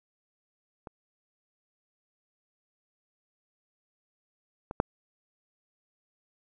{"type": "clicks", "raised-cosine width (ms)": 1, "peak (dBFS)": [-27, -22, -8], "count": 3, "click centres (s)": [0.872, 4.711, 4.801], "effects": []}